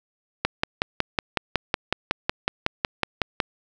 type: click train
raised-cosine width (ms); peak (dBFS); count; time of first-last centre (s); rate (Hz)
0.3; -4; 17; 0.45-3.402; 5.42
effects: none